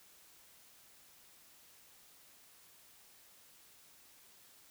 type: silence
effects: white hiss -62 dBFS RMS until 4.7 s